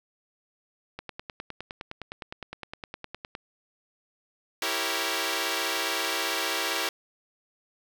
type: click train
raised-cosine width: 0.3 ms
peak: -20 dBFS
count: 24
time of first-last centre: 0.99-3.351 s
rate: 9.74 Hz
type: chord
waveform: 5% pulse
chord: E diminished seventh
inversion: none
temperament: equal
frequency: 329.6 / 392 / 466.2 / 554.4 Hz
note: E4 / G4 / Bb4 / Db5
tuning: 0 / 0 / 0 / 0 cents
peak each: -21 dBFS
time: 4.62-6.89 s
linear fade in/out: 2 ms
effects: none